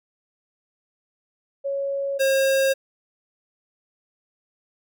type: tone pair in turn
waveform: sine / square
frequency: 554.4 / 538.3 Hz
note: C#5 / C5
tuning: 0 / +49 cents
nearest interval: minor second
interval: 51 cents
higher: first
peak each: -23 / -18 dBFS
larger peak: second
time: 1.64-2.19 / 2.19-2.74 s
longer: neither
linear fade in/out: 20 ms
effects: none